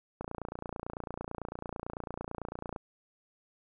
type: click train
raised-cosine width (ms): 1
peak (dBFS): -23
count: 75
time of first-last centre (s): 0.21-2.762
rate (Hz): 29
effects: none